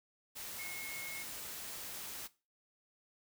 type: tone in noise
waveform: sine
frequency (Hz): 2171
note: C#7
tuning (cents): -37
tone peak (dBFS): -44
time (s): 0.58-1.24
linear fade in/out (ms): 20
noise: white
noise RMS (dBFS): -45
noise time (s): 0.35-2.28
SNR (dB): -2
effects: noise-tail reverb RT60 0.3 s tail -18 dB re dry